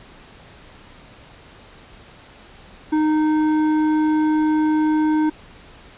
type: tone with hard clipping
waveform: sine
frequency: 308.5 Hz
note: D#4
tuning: 15 cents flat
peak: -17 dBFS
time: 2.92-5.3 s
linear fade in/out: 10 ms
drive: 9 dB
effects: pink hiss -45 dBFS RMS until 5.97 s + resampled to 8000 Hz